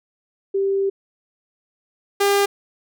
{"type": "tone pair in turn", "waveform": ["sine", "sawtooth"], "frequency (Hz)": [392, 401.4], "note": ["G4", "G4"], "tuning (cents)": [0, 41], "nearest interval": "unison", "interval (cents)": 41, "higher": "second", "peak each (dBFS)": [-17, -11], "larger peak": "second", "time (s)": [[0.54, 0.9], [2.2, 2.46]], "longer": "first", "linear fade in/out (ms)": 10, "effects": []}